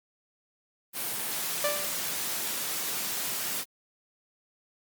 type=high-pass noise; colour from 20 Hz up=white; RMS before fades=-32 dBFS; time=0.93-3.65 s; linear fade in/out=50 ms; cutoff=120 Hz; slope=24 dB/octave
type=tone with exponential decay; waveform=sawtooth; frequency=587.3 Hz; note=D5; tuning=in tune; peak=-20 dBFS; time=1.64-2.07 s; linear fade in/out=2 ms; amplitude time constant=92 ms
effects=Opus 32 kbps